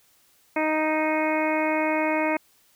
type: harmonic tone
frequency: 311.1 Hz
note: D#4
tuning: in tune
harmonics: 1 / 2 / 3 / 4 / 5 / 6 / 7 / 8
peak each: -26 / -26 / -28 / -36 / -36 / -36 / -30 / -34 dBFS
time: 0.56-2.37 s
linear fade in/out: 5 ms
effects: white hiss -61 dBFS RMS until 2.75 s